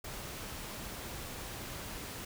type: noise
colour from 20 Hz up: pink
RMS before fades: -43 dBFS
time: 0.04-2.25 s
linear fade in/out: 5 ms
effects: none